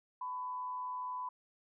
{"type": "tone with frequency modulation", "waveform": "sine", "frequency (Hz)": 1001, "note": "B5", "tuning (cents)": 23, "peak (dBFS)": -37, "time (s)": [0.21, 1.29], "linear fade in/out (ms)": 5, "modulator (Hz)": 127, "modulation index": 0.3, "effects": []}